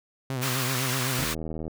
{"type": "tone with vibrato", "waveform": "sawtooth", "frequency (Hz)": 129.4, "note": "C3", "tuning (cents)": -19, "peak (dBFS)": -24, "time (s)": [0.3, 1.24], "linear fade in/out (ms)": 0, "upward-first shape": "sine", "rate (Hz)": 7.9, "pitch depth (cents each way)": 78}
{"type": "high-pass noise", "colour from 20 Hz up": "pink", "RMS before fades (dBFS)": -30, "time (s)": [0.41, 1.35], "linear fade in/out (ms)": 20, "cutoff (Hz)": 960, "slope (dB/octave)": 96}
{"type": "click train", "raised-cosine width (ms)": 2, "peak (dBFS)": -21, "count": 40, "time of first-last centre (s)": [1.19, 1.679], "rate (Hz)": 79.7}
{"effects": []}